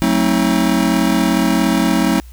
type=chord; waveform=square; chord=F# diminished seventh; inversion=none; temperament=just; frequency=185 / 222 / 266.4 / 319.7 Hz; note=F#3 / A3 / C4 / Eb4; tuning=0 / +16 / +31 / +47 cents; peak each=-19 dBFS; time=0.02-2.2 s; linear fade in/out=0 ms; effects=added 60 Hz sine -34 dBFS peak until 2.32 s + white hiss -50 dBFS RMS until 2.32 s